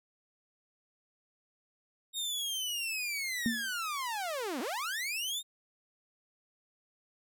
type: linear two-way sweep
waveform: sawtooth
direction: down then up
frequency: 3740 to 225.3 to 3740 Hz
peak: -30 dBFS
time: 2.13-5.43 s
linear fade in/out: 50 ms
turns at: 4.6 s
type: tone with exponential decay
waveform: sine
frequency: 232.1 Hz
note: A#3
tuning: 7 cents flat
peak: -24 dBFS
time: 3.46-3.71 s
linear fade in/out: 0 ms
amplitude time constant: 53 ms
effects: none